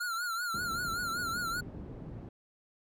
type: tone with vibrato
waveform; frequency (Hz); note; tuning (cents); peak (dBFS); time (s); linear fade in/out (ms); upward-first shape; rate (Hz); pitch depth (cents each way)
square; 1396.9; F6; 0; -33; 0-1.61; 10; triangle; 5.2; 100
type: low-pass noise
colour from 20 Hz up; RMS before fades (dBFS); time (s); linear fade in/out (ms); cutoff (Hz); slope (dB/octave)
white; -44; 0.54-2.29; 2; 250; 12
effects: none